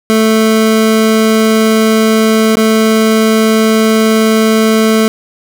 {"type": "tone with dropouts", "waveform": "25% pulse", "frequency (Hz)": 220.2, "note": "A3", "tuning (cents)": 2, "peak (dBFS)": -3, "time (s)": [0.1, 5.08], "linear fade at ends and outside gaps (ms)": 0, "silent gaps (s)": [2.555, 2.57], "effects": []}